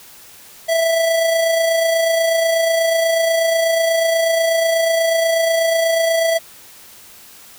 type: tone with amplitude modulation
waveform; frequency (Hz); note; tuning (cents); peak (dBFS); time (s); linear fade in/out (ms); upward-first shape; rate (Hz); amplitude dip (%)
square; 659.3; E5; 0; -13; 0.68-6.39; 20; sine; 28.2; 35
effects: white hiss -42 dBFS RMS until 7.58 s